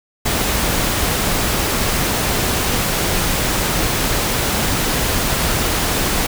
pink noise, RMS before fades -18 dBFS, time 0.25-6.27 s, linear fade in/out 10 ms, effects none

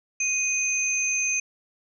sine tone pair together, 2489 / 6272 Hz, D#7 / G8, 0 / 0 cents, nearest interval octave + major third, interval 1600 cents, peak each -25 dBFS, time 0.2-1.4 s, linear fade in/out 5 ms, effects none

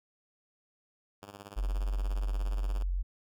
5% pulse tone with tremolo, 100.5 Hz, G2, 44 cents sharp, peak -31 dBFS, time 1.22-2.83 s, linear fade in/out 10 ms, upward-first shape triangle, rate 17 Hz, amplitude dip 90%
sine tone, 44.94 Hz, F#1, 50 cents flat, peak -28 dBFS, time 1.56-3.03 s, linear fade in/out 20 ms
effects none

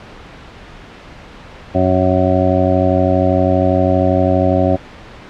harmonic tone, 92.5 Hz, F#2, in tune, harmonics 1 / 2 / 3 / 4 / 6 / 7 / 8, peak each -17 / -20 / -17 / -21 / -17 / -18 / -21 dBFS, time 1.74-4.77 s, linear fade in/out 20 ms, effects pink hiss -36 dBFS RMS until 5.29 s + low-pass 3000 Hz 12 dB/octave

